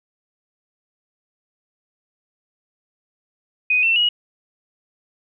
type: tone with pitch steps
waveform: sine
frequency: 2496 / 2691 / 2900 Hz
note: D#7 / E7 / F#7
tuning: +5 / +35 / -35 cents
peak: -14 dBFS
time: 3.7-4.09 s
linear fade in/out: 5 ms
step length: 130 ms
effects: none